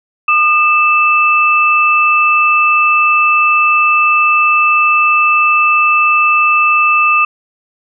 sine tone pair together, 1215.4 / 2637 Hz, D#6 / E7, -41 / 0 cents, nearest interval octave + minor second, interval 1341 cents, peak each -10 dBFS, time 0.28-7.25 s, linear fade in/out 5 ms, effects none

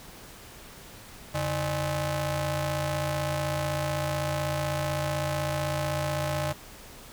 sawtooth ring-modulated tone, 230.7 Hz, A#3, 18 cents flat, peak -20 dBFS, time 1.34-6.53 s, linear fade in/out 10 ms, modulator 374 Hz, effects pink hiss -47 dBFS RMS until 7.12 s

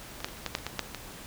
clicks, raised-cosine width 0.2 ms, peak -24 / -12 / -26 / -30 / -13 / -10 / -25 / -15 / -10 / -18 dBFS, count 10, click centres 0.204 / 0.245 / 0.286 / 0.371 / 0.463 / 0.551 / 0.586 / 0.666 / 0.793 / 0.947 s, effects pink hiss -45 dBFS RMS until 1.26 s

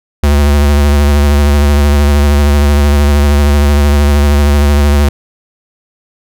square tone with vibrato, 72.3 Hz, D2, 27 cents flat, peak -6 dBFS, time 0.23-5.09 s, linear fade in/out 5 ms, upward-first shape sine, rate 13 Hz, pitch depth 38 cents each way, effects none

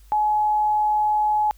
sine tone, 847 Hz, G#5, 34 cents sharp, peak -17 dBFS, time 0.12-1.51 s, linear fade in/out 0 ms, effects added 50 Hz sine -46 dBFS peak until 1.57 s + white hiss -59 dBFS RMS until 1.57 s

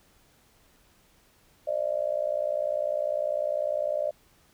sine tone with amplitude modulation, 599 Hz, D5, 34 cents sharp, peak -21 dBFS, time 1.67-4.11 s, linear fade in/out 10 ms, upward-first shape sine, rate 60 Hz, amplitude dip 95%, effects pink hiss -62 dBFS RMS until 4.53 s

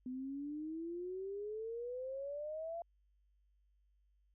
sine exponential sweep, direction up, 250.1 to 688 Hz, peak -40 dBFS, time 0.06-2.82 s, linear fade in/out 2 ms, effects added 50 Hz sine -70 dBFS peak until 4.34 s

